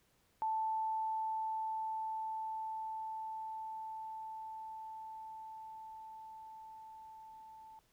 sine tone with level ramp, 880 Hz, A5, in tune, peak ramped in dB -32 to -52 dBFS, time 0.42-7.79 s, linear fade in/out 0 ms, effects pink hiss -73 dBFS RMS until 7.92 s

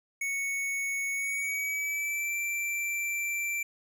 square tone with pitch glide, 2217 to 2346 Hz, C#7 to D7, 0 to -2 cents, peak -30 dBFS, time 0.21-3.63 s, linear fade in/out 5 ms, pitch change +98 cents, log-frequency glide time 1.13-2.36 s, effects none

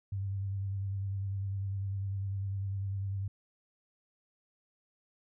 sine tone with vibrato, 98 Hz, G2, in tune, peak -32 dBFS, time 0.12-3.28 s, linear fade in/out 5 ms, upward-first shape triangle, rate 10 Hz, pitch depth 39 cents each way, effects none

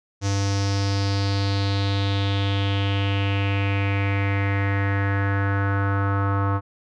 square tone with low-pass filter sweep, 99.1 Hz, G2, 19 cents sharp, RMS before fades -22 dBFS, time 0.21-6.61 s, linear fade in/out 50 ms, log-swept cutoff 6100 to 1200 Hz, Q 4.4, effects none

